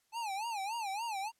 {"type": "tone with vibrato", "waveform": "square", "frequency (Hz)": 851, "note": "G#5", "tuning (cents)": 42, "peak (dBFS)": -36, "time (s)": [0.12, 1.32], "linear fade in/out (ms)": 50, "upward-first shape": "sine", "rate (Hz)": 3.5, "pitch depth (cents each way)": 180, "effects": ["white hiss -75 dBFS RMS until 1.39 s", "low-pass 11000 Hz 12 dB/octave"]}